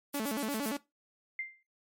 blue noise with tremolo, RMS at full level -39 dBFS, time 0.13-0.74 s, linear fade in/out 20 ms, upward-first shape sine, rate 7.9 Hz, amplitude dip 95%
sawtooth tone with vibrato, 249.9 Hz, B3, 21 cents sharp, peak -28 dBFS, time 0.14-0.77 s, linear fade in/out 5 ms, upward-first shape square, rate 8.7 Hz, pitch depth 230 cents each way
sine tone with exponential decay, 2093 Hz, C7, in tune, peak -31 dBFS, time 1.39-1.63 s, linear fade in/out 2 ms, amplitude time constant 51 ms
effects noise-tail reverb RT60 0.2 s tail -18 dB re dry + MP3 64 kbps

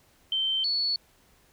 sine tone pair in turn, 3110 / 4421 Hz, G7 / C#8, -14 / -5 cents, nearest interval tritone, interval 609 cents, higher second, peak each -24 dBFS, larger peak neither, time 0.32-0.64 / 0.64-0.96 s, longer neither, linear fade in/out 2 ms, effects pink hiss -62 dBFS RMS until 1.52 s

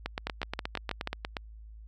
two click trains, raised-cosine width 0.3 ms, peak -15 / -16 dBFS, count 6 / 12, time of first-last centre 0.27-1.074 / 0.06-1.368 s, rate 6.22 / 8.41 Hz, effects added 54 Hz sine -45 dBFS peak until 1.87 s

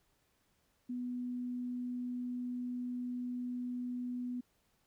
sine tone, 246.9 Hz, B3, in tune, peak -36 dBFS, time 0.89-4.41 s, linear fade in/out 10 ms, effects pink hiss -75 dBFS RMS until 4.86 s

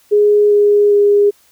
sine tone with pitch steps, 415.3 / 412 / 408.6 Hz, G#4 / G#4 / G#4, 0 / -14 / -28 cents, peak -7 dBFS, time 0.11-1.31 s, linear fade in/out 20 ms, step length 400 ms, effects white hiss -52 dBFS RMS until 1.51 s

